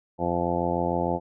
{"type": "harmonic tone", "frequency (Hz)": 86.6, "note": "F2", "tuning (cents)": -14, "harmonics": [1, 2, 3, 4, 5, 6, 7, 8, 9, 10], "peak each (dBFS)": [-35, -31, -33, -31, -36, -30, -35, -31, -35, -31], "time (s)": [0.18, 1.2], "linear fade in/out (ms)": 50, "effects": []}